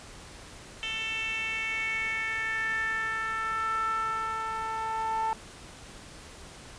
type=tone with band-pass filter sweep; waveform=10% pulse; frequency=444.1 Hz; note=A4; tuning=16 cents sharp; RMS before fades=-31 dBFS; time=0.83-5.33 s; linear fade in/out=0 ms; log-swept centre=3000 to 890 Hz; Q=5.3; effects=pink hiss -47 dBFS RMS until 6.78 s + resampled to 22050 Hz